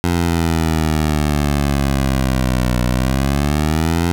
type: exponential two-way sweep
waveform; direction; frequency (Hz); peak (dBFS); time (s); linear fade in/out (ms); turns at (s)
15% pulse; down then up; 87.31 to 60.7 to 87.31; -8; 0.04-4.12; 0; 2.83
effects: none